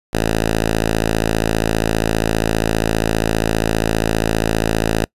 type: tone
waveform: 5% pulse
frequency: 55 Hz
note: A1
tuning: in tune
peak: -4 dBFS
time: 0.13-5.05 s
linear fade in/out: 5 ms
effects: noise-tail reverb RT60 0.1 s tail -26 dB re dry + resampled to 32000 Hz